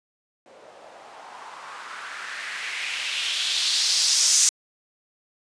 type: noise with low-pass filter sweep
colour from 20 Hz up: violet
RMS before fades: -26 dBFS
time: 0.46-4.49 s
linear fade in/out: 0 ms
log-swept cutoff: 510 to 6700 Hz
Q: 2.5
effects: resampled to 22050 Hz